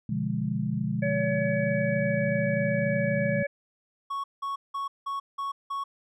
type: chord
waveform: sine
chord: B diminished seventh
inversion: none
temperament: equal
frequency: 123.47 / 146.83 / 174.61 / 207.7 Hz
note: B2 / D3 / F3 / Ab3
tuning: 0 / 0 / 0 / 0 cents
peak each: -32 / -32 / -32 / -30 dBFS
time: 0.09-3.43 s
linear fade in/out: 5 ms
type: harmonic tone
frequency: 567 Hz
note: C#5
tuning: 39 cents sharp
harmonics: 1 / 3 / 4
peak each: -27 / -33 / -36 dBFS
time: 1.02-3.47 s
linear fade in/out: 10 ms
type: tone bursts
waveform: triangle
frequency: 1108.7 Hz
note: C#6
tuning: in tune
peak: -27 dBFS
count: 6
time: 4.1-5.84 s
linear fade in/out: 10 ms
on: 140 ms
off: 180 ms
effects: none